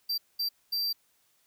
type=tone bursts at uneven times; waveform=square; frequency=4699 Hz; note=D8; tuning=in tune; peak=-28 dBFS; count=3; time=0.09-0.18 / 0.39-0.49 / 0.72-0.93 s; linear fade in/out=10 ms; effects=white hiss -69 dBFS RMS until 1.46 s